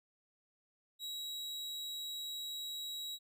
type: tone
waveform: 40% pulse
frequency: 3863 Hz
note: B7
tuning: 39 cents flat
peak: -39 dBFS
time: 0.99-3.19 s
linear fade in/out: 50 ms
effects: none